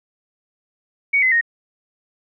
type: tone with pitch steps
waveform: sine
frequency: 2239 / 2041 / 1861.1 Hz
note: C#7 / C7 / A#6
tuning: +17 / -44 / -3 cents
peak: -13 dBFS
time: 1.13-1.412 s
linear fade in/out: 10 ms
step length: 94 ms
effects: none